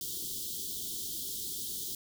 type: band-stop noise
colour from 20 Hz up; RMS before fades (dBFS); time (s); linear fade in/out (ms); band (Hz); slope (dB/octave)
white; -38; 0.01-1.95; 2; 440 to 3100; 96
effects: none